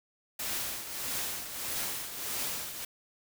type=noise with tremolo; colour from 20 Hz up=white; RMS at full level=-33 dBFS; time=0.39-2.85 s; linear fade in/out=5 ms; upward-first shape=triangle; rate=1.6 Hz; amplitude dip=65%; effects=none